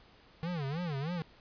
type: tone with vibrato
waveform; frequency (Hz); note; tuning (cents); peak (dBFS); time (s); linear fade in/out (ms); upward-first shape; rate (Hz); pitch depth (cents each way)
square; 155.56; D#3; 0; -34; 0.43-1.22; 0; sine; 3.2; 250
effects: pink hiss -60 dBFS RMS until 1.4 s + resampled to 11025 Hz